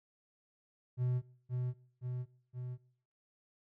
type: tone with echo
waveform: triangle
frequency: 124.9 Hz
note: B2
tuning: 20 cents sharp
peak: -28 dBFS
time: 0.97-1.22 s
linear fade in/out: 50 ms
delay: 520 ms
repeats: 3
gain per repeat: -3 dB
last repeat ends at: 2.78 s
effects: noise-tail reverb RT60 0.6 s tail -21 dB re dry